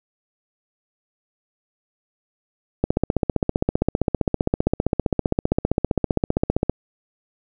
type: click train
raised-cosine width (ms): 2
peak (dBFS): -4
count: 60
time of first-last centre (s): 2.84-6.696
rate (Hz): 15.3
effects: none